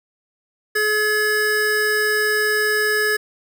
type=tone pair together; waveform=square; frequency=425 / 1700 Hz; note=G#4 / G#6; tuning=+40 / +40 cents; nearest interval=2 octaves; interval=2400 cents; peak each=-22 / -19 dBFS; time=0.75-3.17 s; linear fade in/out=10 ms; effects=none